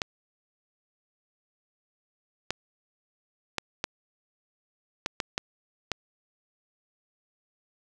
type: clicks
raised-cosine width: 0.2 ms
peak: -10 dBFS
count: 8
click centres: 0.018 / 2.506 / 3.583 / 3.841 / 5.061 / 5.202 / 5.379 / 5.917 s
effects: none